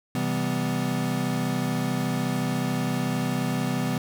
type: chord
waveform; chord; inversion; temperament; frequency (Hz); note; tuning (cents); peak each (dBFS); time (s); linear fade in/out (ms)
square; C major seventh; none; equal with one note detuned; 130.81 / 164.81 / 196 / 249.7; C3 / E3 / G3 / B3; 0 / 0 / 0 / +19; -31 / -31 / -32 / -29; 0.15-3.98; 2
effects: none